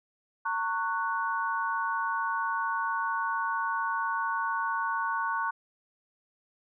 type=chord; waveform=sine; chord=F# major; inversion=first; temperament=equal with one note detuned; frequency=913.1 / 1108.7 / 1480 Hz; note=A#5 / C#6 / F#6; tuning=-36 / 0 / 0 cents; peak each=-32 / -31 / -32 dBFS; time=0.45-5.51 s; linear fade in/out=10 ms; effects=none